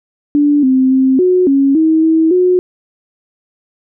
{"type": "tone with pitch steps", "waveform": "sine", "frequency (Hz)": [291.4, 260.6, 263.2, 365.1, 275, 318.5, 321.8, 363.4], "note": ["D4", "C4", "C4", "F#4", "C#4", "D#4", "E4", "F#4"], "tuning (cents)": [-13, -7, 10, -23, -14, 41, -42, -31], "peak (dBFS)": -7, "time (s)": [0.35, 2.59], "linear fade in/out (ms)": 0, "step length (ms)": 280, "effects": []}